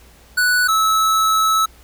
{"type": "tone pair in turn", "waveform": "square", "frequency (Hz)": [1480, 1301.1], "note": ["F#6", "E6"], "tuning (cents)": [0, -23], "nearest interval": "major second", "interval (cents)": 223, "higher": "first", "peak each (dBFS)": -14, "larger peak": "neither", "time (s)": [[0.37, 0.68], [0.68, 1.66]], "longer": "second", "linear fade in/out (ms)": 10, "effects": ["added 60 Hz sine -47 dBFS peak until 1.83 s", "pink hiss -49 dBFS RMS until 1.83 s"]}